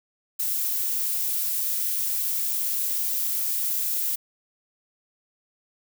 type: noise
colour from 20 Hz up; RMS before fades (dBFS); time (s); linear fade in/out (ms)
violet; -26; 0.39-4.16; 10
effects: none